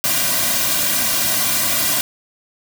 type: noise with comb filter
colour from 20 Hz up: white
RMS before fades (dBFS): -18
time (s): 0.04-2.01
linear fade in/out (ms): 0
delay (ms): 2.3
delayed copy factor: -1
effects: none